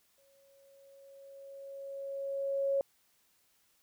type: tone with exponential growth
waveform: sine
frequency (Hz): 551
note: C#5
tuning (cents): -11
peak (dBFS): -26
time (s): 0.18-2.81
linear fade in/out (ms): 1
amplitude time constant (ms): 570
effects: white hiss -71 dBFS RMS until 3.82 s